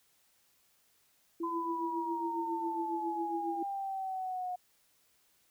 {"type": "tone with tremolo", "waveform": "sine", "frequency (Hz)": 335.3, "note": "E4", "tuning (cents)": 30, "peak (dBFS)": -32, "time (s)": [1.4, 3.63], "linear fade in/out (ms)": 5, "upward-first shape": "triangle", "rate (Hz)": 7.3, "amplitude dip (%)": 80}
{"type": "exponential sweep", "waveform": "sine", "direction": "down", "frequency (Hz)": [1019, 722], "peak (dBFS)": -34, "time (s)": [1.43, 4.56], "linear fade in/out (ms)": 10}
{"effects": ["white hiss -70 dBFS RMS until 5.5 s"]}